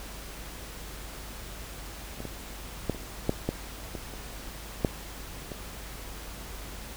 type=clicks; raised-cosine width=2 ms; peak=-24 / -22 / -12 / -28 / -10 / -13 / -22 / -28 / -9 / -22 dBFS; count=10; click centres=2.204 / 2.253 / 2.897 / 2.947 / 3.294 / 3.49 / 3.952 / 4.138 / 4.848 / 5.518 s; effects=added 50 Hz sine -43 dBFS peak until 6.96 s + pink hiss -43 dBFS RMS until 6.96 s